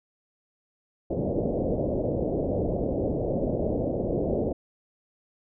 white low-pass noise, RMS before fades -27 dBFS, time 1.1-4.53 s, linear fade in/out 10 ms, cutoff 620 Hz, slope 48 dB/octave, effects none

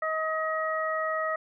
harmonic tone, 633 Hz, D#5, 30 cents sharp, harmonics 1 / 2 / 3, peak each -30 / -30 / -33 dBFS, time 0.02-1.36 s, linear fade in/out 5 ms, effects none

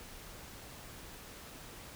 silence, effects pink hiss -50 dBFS RMS until 1.95 s

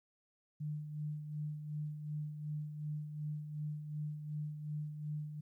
sine tone with tremolo, 150.5 Hz, D3, 43 cents sharp, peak -36 dBFS, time 0.6-5.41 s, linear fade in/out 10 ms, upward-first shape sine, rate 2.7 Hz, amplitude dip 55%, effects 13-bit

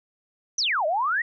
sine exponential two-way sweep, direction down then up, 6272 to 587.3 to 1957 Hz, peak -21 dBFS, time 0.58-1.22 s, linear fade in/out 5 ms, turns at 0.86 s, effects none

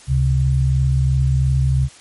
sine tone pair together, 69.8 / 132.72 Hz, C#2 / C3, +13 / +25 cents, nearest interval major seventh, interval 1112 cents, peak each -17 / -15 dBFS, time 0.07-1.89 s, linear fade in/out 50 ms, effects white hiss -44 dBFS RMS until 2 s + MP3 48 kbps

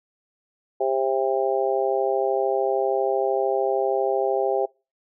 harmonic tone, 133 Hz, C3, 29 cents sharp, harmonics 3 / 4 / 5 / 6, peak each -24 / -25 / -26 / -27 dBFS, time 0.8-4.66 s, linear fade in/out 10 ms, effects noise-tail reverb RT60 0.3 s tail -26 dB re dry

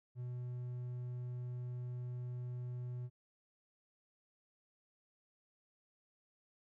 triangle tone, 123.47 Hz, B2, in tune, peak -38 dBFS, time 0.15-3.1 s, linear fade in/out 50 ms, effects none

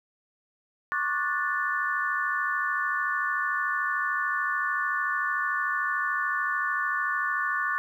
sine chord, D major seventh, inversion third, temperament just, 1101.2 / 1174.7 / 1468.3 / 1762 Hz, C#6 / D6 / F#6 / A6, -12 / 0 / -14 / +2 cents, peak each -32 / -32 / -30 / -29 dBFS, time 0.92-7.78 s, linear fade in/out 0 ms, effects 10-bit

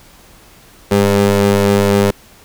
25% pulse ring-modulated tone, 100 Hz, G2, 35 cents sharp, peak -3 dBFS, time 0.91-2.11 s, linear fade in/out 5 ms, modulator 302 Hz, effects pink hiss -44 dBFS RMS until 2.44 s

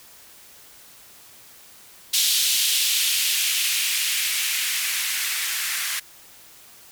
violet noise with band-pass filter sweep, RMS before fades -23 dBFS, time 2.13-6 s, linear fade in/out 10 ms, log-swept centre 3500 to 1700 Hz, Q 1.9, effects white hiss -48 dBFS RMS until 6.91 s

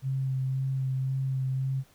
sine tone with vibrato, 132.6 Hz, C3, 23 cents sharp, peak -26 dBFS, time 0.02-1.84 s, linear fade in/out 50 ms, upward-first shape sine, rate 1.9 Hz, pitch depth 16 cents each way, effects pink hiss -61 dBFS RMS until 1.94 s

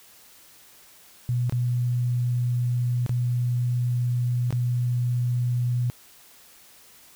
sine tone with dropouts, 122.3 Hz, B2, 16 cents flat, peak -21 dBFS, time 1.29-5.9 s, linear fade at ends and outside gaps 0 ms, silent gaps 1.496-1.524 / 3.063-3.094 / 4.506-4.526 s, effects white hiss -52 dBFS RMS until 7.15 s

